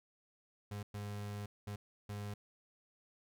35% pulse tone bursts at uneven times, 102.8 Hz, G#2, 17 cents flat, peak -39 dBFS, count 4, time 0.71-0.83 / 0.94-1.46 / 1.67-1.76 / 2.09-2.34 s, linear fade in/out 5 ms, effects none

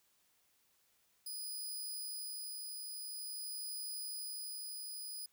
10% pulse tone with tremolo, 4968 Hz, D#8, 3 cents flat, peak -34 dBFS, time 1.26-5.26 s, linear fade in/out 5 ms, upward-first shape sine, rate 0.48 Hz, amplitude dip 25%, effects white hiss -74 dBFS RMS until 5.32 s

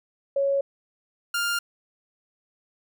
sine / sawtooth tone pair in turn, 554.4 / 1401.9 Hz, C#5 / F6, 0 / +6 cents, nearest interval octave + major third, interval 1606 cents, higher second, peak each -20 / -20 dBFS, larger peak neither, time 0.36-0.61 / 1.34-1.59 s, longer neither, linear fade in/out 5 ms, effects none

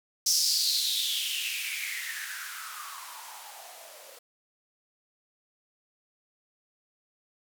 violet noise with band-pass filter sweep, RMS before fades -32 dBFS, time 0.26-4.19 s, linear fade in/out 5 ms, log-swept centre 5600 to 520 Hz, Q 6.2, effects none

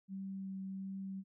sine tone with vibrato, 192.5 Hz, G3, 31 cents flat, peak -40 dBFS, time 0.08-1.24 s, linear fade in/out 50 ms, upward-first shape triangle, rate 1.4 Hz, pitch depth 10 cents each way, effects none

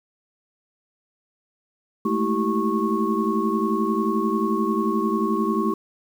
sine tone cluster, 212.4 / 223.7 / 326.3 / 386.8 / 1098 Hz, G#3 / A3 / E4 / G4 / C#6, +39 / +29 / -18 / -23 / -17 cents, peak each -26 dBFS, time 2.05-5.74 s, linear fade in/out 5 ms, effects 8-bit

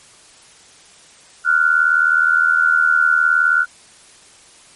sine tone pair together, 1398.6 / 1478 Hz, F6 / F#6, +2 / -2 cents, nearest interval minor second, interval 96 cents, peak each -14 dBFS, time 1.44-3.66 s, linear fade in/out 50 ms, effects white hiss -46 dBFS RMS until 4.75 s + MP3 48 kbps

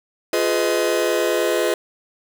45% pulse chord, F half-diminished seventh, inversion none, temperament just, 349.2 / 419.1 / 502.9 / 628.6 Hz, F4 / Ab4 / Cb5 / Eb5, 0 / +16 / +31 / +18 cents, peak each -23 dBFS, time 0.33-1.74 s, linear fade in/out 2 ms, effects none

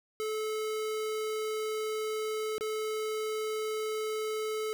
square tone with dropouts, 433.2 Hz, A4, 27 cents flat, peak -32 dBFS, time 0.2-4.73 s, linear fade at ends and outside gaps 0 ms, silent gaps 2.581-2.609 s, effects none

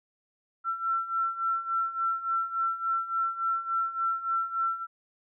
sine beating tone pair, 1345 / 1348.5 Hz, E6 / E6, +34 / +39 cents, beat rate 3.5 Hz, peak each -32 / -28 dBFS, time 0.64-4.87 s, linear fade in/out 50 ms, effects none

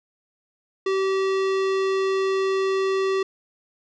sine tone with hard clipping, 384.9 Hz, G4, 32 cents flat, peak -22 dBFS, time 0.86-3.23 s, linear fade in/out 5 ms, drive 18 dB, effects resampled to 24000 Hz

